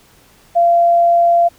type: tone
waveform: sine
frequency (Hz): 687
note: F5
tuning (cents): -29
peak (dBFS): -8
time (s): 0.55-1.49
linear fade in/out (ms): 20
effects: pink hiss -49 dBFS RMS until 1.58 s